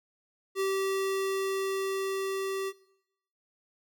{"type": "tone with level ramp", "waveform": "square", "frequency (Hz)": 387, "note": "G4", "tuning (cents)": -22, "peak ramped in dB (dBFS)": [-27, -31], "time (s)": [0.55, 2.73], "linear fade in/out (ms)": 50, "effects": ["noise-tail reverb RT60 0.8 s tail -19 dB re dry"]}